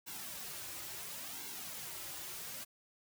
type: noise with flanger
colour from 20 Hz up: white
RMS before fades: -45 dBFS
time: 0.06-2.65 s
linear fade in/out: 20 ms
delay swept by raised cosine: 1.6 to 4.5 ms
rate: 0.72 Hz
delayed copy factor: -0.65
effects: none